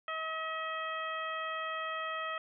harmonic tone, 639 Hz, D#5, 46 cents sharp, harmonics 1 / 2 / 3 / 4 / 5, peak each -42 / -37 / -41 / -45 / -46 dBFS, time 0.08-2.38 s, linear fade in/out 2 ms, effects none

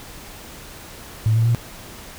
sine tone with pitch steps, 110 / 113.68 / 117.49 Hz, A2 / A#2 / A#2, 0 / -43 / +14 cents, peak -13 dBFS, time 1.26-1.548 s, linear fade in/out 0 ms, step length 96 ms, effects tanh soft clip ceiling -9 dBFS + pink hiss -39 dBFS RMS until 2.18 s

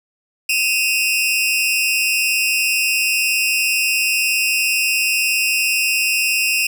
sawtooth tone pair together, 2525 / 2742 Hz, D#7 / F7, +25 / -32 cents, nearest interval minor second, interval 143 cents, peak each -15 dBFS, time 0.49-6.67 s, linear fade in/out 5 ms, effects none

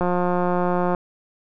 click train, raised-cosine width 1 ms, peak -9 dBFS, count 168, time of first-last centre 0.01-0.948 s, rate 178 Hz, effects none

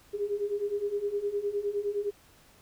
sine beating tone pair, 401.9 / 411.6 Hz, G4 / G#4, +43 / -16 cents, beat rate 9.7 Hz, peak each -33 / -30 dBFS, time 0.13-2.11 s, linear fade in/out 20 ms, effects pink hiss -59 dBFS RMS until 2.61 s

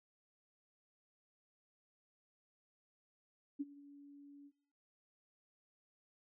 sine tone with ADSR envelope, 284.6 Hz, C#4, 46 cents sharp, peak -34 dBFS, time 3.59-4.52 s, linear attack 19 ms, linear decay 32 ms, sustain -20 dB, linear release 57 ms, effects noise-tail reverb RT60 1.0 s tail -24 dB re dry

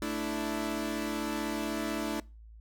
sawtooth chord, A suspended fourth, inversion none, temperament equal, 220 / 293.7 / 329.6 Hz, A3 / D4 / E4, 0 / 0 / 0 cents, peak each -33 / -31 / -32 dBFS, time 0.02-2.2 s, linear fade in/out 2 ms, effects noise-tail reverb RT60 0.3 s tail -23 dB re dry + added 55 Hz sine -48 dBFS peak until 2.6 s

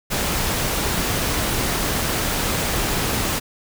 pink noise, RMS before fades -22 dBFS, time 0.1-3.4 s, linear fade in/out 20 ms, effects none

